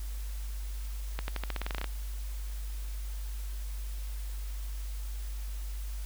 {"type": "accelerating click train", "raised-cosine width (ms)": 0.3, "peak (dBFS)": -18, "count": 13, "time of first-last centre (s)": [1.19, 1.843], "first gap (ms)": 91, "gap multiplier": 0.9, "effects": ["added 50 Hz sine -34 dBFS peak until 6.05 s", "white hiss -51 dBFS RMS until 6.05 s"]}